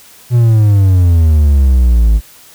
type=exponential sweep; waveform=triangle; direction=down; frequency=123.47 to 52 Hz; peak=-3 dBFS; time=0.3-2.21 s; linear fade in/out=50 ms; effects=white hiss -40 dBFS RMS until 2.54 s